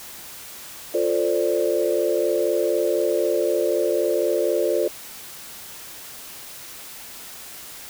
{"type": "chord", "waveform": "sine", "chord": "D minor seventh", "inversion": "first", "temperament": "equal with one note detuned", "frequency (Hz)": [349.2, 442.8, 523.3, 587.3], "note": ["F4", "A4", "C5", "D5"], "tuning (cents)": [0, 11, 0, 0], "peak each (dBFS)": -24, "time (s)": [0.94, 4.88], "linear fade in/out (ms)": 5, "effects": ["white hiss -39 dBFS RMS until 7.89 s"]}